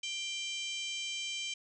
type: harmonic tone with a mistuned harmonic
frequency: 789 Hz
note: G5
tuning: 11 cents sharp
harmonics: 3 / 4 / 5 / 6 / 7 / 8 / 9 / 10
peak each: -41 / -38 / -49 / -51 / -50 / -46 / -52 / -50 dBFS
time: 0.03-1.54 s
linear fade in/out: 5 ms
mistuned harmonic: 4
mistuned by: -23 cents
effects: none